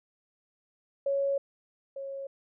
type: tone pair in turn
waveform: sine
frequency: 555 / 547.7 Hz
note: C#5 / C#5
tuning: +2 / -21 cents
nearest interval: unison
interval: 23 cents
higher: first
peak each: -25 / -35 dBFS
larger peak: first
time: 1.06-1.38 / 1.96-2.27 s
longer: first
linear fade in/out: 5 ms
effects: none